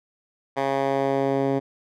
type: tone with band-pass filter sweep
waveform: 10% pulse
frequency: 136.8 Hz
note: C#3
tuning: 23 cents flat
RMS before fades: -23 dBFS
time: 0.56-1.6 s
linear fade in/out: 20 ms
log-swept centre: 920 to 310 Hz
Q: 0.85
effects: none